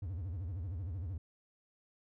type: tone with vibrato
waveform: triangle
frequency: 88.7 Hz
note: F2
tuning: 27 cents sharp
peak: -35 dBFS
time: 0.02-1.18 s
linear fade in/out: 5 ms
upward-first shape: sine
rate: 13 Hz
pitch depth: 250 cents each way
effects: none

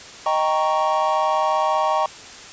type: chord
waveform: triangle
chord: Eb dominant seventh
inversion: none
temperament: equal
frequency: 622.3 / 784 / 932.3 / 1108.7 Hz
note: Eb5 / G5 / Bb5 / Db6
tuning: 0 / 0 / 0 / 0 cents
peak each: -21 dBFS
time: 0.26-2.06 s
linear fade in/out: 2 ms
effects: white hiss -39 dBFS RMS until 2.52 s + resampled to 16000 Hz

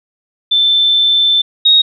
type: tone pair in turn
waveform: sine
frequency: 3539 / 3759 Hz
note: A7 / A#7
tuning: +9 / +14 cents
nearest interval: minor second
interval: 105 cents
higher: second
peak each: -8 / -5 dBFS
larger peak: second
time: 0.51-1.42 / 1.65-1.82 s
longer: first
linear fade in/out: 10 ms
effects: none

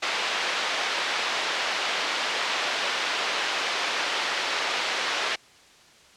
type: band-pass noise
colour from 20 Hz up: white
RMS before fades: -27 dBFS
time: 0.02-5.36 s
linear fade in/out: 10 ms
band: 480 to 3600 Hz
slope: 12 dB/octave
effects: white hiss -53 dBFS RMS until 6.16 s + low-pass 6000 Hz 12 dB/octave

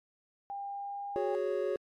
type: tone with pitch glide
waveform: sine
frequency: 800 to 808.4 Hz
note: G5 to G#5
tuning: +35 to -47 cents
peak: -36 dBFS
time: 0.5-1.35 s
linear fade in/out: 0 ms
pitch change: +18 cents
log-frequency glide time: 0.67-1.24 s
type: chord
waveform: triangle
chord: F# suspended second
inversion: none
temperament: equal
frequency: 370 / 415.3 / 554.4 Hz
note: F#4 / G#4 / C#5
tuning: 0 / 0 / 0 cents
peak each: -32 dBFS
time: 1.16-1.76 s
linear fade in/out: 0 ms
effects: MP3 64 kbps

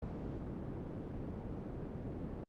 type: low-pass noise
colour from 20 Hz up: white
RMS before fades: -43 dBFS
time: 0.02-2.44 s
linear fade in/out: 5 ms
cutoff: 290 Hz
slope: 12 dB/octave
effects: Opus 48 kbps

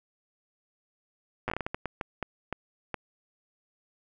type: slowing click train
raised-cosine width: 0.5 ms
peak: -16 dBFS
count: 14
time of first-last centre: 1.48-2.943 s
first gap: 8 ms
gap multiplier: 1.39
effects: none

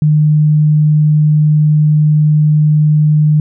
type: tone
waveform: sine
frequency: 151.8 Hz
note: D#3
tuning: 42 cents flat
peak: -6 dBFS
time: 0.02-3.4 s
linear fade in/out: 2 ms
effects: none

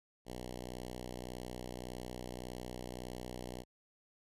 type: tone with notch filter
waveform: 5% pulse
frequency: 61.74 Hz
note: B1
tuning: in tune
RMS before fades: -45 dBFS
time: 0.25-3.65 s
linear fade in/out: 50 ms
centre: 1500 Hz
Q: 1.1
effects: resampled to 32000 Hz

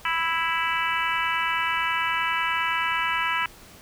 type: harmonic tone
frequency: 329.6 Hz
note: E4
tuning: in tune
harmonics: 3 / 4 / 5 / 6 / 7 / 8 / 9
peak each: -28 / -29 / -30 / -31 / -31 / -32 / -33 dBFS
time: 0.05-3.46 s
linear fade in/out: 2 ms
effects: pink hiss -48 dBFS RMS until 3.81 s

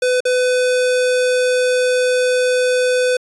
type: tone with dropouts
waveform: square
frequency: 502 Hz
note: B4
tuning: 28 cents sharp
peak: -14 dBFS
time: 0.02-3.17 s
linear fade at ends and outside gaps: 5 ms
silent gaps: 0.205-0.252 s
effects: resampled to 24000 Hz

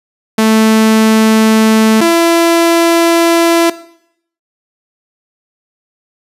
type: tone pair in turn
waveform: sawtooth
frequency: 220 / 336.1 Hz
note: A3 / E4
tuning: 0 / +34 cents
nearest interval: perfect fifth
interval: 734 cents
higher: second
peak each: -3 dBFS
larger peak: neither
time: 0.38-2.01 / 2.01-3.7 s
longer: second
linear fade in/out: 5 ms
effects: noise-tail reverb RT60 0.7 s tail -17 dB re dry + resampled to 32000 Hz

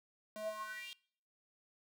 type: tone with high-pass filter sweep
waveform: square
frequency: 214.3 Hz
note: A3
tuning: 45 cents flat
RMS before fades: -44 dBFS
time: 0.36-0.93 s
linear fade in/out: 0 ms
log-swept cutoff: 430 to 3300 Hz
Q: 6.6
effects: noise-tail reverb RT60 0.6 s tail -25 dB re dry

